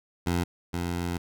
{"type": "tone pair in turn", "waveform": "15% pulse", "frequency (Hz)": [87, 87], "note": ["F2", "F2"], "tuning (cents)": [-6, -6], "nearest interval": "unison", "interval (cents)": 0, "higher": "neither", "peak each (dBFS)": [-18, -22], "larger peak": "first", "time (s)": [[0.26, 0.44], [0.73, 1.18]], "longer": "second", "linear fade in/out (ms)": 10, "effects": []}